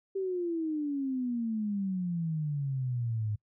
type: exponential sweep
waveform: sine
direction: down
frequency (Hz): 392 to 103.7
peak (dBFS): -29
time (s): 0.15-3.36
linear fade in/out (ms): 10
effects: noise-tail reverb RT60 0.1 s tail -25 dB re dry